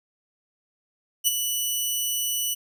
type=tone with ADSR envelope; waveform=10% pulse; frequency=2960 Hz; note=F#7; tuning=in tune; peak=-8 dBFS; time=1.24-2.55 s; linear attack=33 ms; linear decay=22 ms; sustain=-8 dB; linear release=20 ms; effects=none